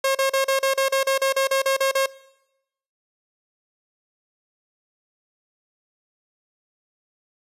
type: tone bursts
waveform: sawtooth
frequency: 539 Hz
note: C#5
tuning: 49 cents flat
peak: -14 dBFS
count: 14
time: 0.04-2.061 s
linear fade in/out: 5 ms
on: 110 ms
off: 37 ms
effects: noise-tail reverb RT60 0.9 s tail -21 dB re dry + resampled to 32000 Hz